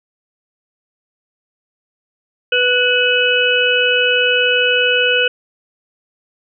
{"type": "harmonic tone with a mistuned harmonic", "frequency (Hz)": 493.9, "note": "B4", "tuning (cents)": 0, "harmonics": [1, 3, 5, 6], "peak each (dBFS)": [-17, -17, -17, -17], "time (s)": [2.52, 5.28], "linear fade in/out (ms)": 5, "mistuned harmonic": 5, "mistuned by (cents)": 60, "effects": []}